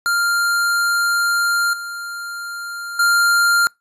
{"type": "tone with level steps", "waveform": "square", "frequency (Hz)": 1396, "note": "F6", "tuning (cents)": -1, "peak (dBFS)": [-16, -27, -13], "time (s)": [0.06, 3.67], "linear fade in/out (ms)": 0, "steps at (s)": [1.73, 2.99], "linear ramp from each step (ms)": 5, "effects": ["noise-tail reverb RT60 0.2 s tail -26 dB re dry", "resampled to 32000 Hz"]}